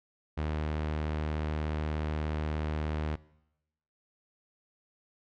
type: tone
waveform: sawtooth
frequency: 76.7 Hz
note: D#2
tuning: 24 cents flat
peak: -26 dBFS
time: 0.37-3.16 s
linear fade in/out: 10 ms
effects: noise-tail reverb RT60 0.9 s tail -21 dB re dry + low-pass 3000 Hz 12 dB/octave